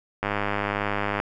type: click train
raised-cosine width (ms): 0.5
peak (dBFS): -10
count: 100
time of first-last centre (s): 0.23-1.201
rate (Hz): 102
effects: none